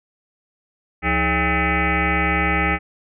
sine tone with frequency modulation, 1046.5 Hz, C6, in tune, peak -16 dBFS, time 1.02-2.79 s, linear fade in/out 50 ms, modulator 244 Hz, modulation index 5.5, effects none

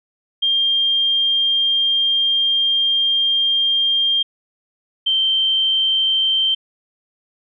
sine tone pair in turn, 3200 / 3127 Hz, G7 / G7, +35 / -5 cents, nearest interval unison, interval 40 cents, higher first, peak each -14 dBFS, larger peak neither, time 0.42-4.23 / 5.06-6.55 s, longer first, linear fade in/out 10 ms, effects none

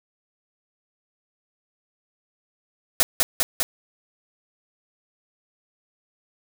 white noise with echo, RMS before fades -17 dBFS, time 3-3.03 s, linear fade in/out 0 ms, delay 200 ms, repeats 3, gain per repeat -2 dB, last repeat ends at 3.63 s, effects none

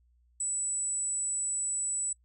sine tone, 7930 Hz, B8, 6 cents sharp, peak -29 dBFS, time 0.4-2.13 s, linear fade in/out 5 ms, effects noise-tail reverb RT60 0.1 s tail -25 dB re dry + added 60 Hz sine -63 dBFS peak until 2.24 s

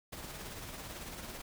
pink noise with tremolo, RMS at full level -43 dBFS, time 0.12-1.42 s, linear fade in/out 10 ms, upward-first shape triangle, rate 18 Hz, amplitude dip 45%, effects none

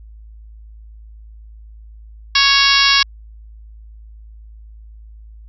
harmonic tone, 554.4 Hz, C#5, in tune, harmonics 2 / 3 / 4 / 5 / 6 / 7 / 8 / 9 / 10, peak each -19 / -19 / -19 / -19 / -19 / -19 / -19 / -19 / -19 dBFS, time 2.35-3.03 s, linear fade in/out 5 ms, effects added 54 Hz sine -36 dBFS peak until 5.48 s

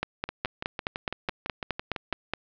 two click trains, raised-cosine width 0.3 ms, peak -11 / -15 dBFS, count 12 / 12, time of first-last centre 0.03-2.336 / 0.29-2.129 s, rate 4.77 / 5.98 Hz, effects low-pass 4000 Hz 12 dB/octave

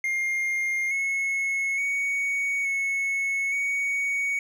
triangle tone with pitch steps, 2119 / 2185 / 2235 / 2198 / 2238 Hz, C7 / C#7 / C#7 / C#7 / C#7, +21 / -26 / +14 / -15 / +16 cents, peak -22 dBFS, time 0.04-4.39 s, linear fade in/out 2 ms, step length 870 ms, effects none

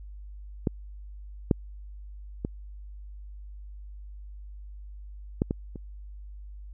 clicks, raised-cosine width 3 ms, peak -11 / -7 / -16 / -10 / -14 / -25 dBFS, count 6, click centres 0.672 / 1.512 / 2.449 / 5.419 / 5.509 / 5.758 s, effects added 50 Hz sine -40 dBFS peak until 6.73 s

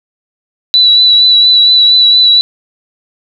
sine tone with vibrato, 3951 Hz, B7, in tune, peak -3 dBFS, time 0.74-2.41 s, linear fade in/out 0 ms, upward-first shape triangle, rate 4.3 Hz, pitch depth 28 cents each way, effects none

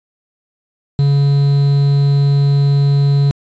triangle tone with quantisation, 141 Hz, C#3, 30 cents sharp, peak -7 dBFS, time 0.99-3.31 s, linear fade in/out 0 ms, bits 5, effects resampled to 16000 Hz

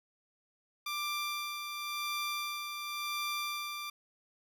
15% pulse tone with tremolo, 1182 Hz, D6, 11 cents sharp, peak -27 dBFS, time 0.86-3.9 s, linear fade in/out 5 ms, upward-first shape sine, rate 0.93 Hz, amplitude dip 45%, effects none

